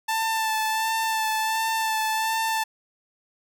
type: tone with vibrato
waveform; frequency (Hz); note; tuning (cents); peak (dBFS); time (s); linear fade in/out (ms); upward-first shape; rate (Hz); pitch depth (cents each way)
sawtooth; 884; A5; +8; -19; 0.08-2.64; 10; sine; 1.4; 20
effects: none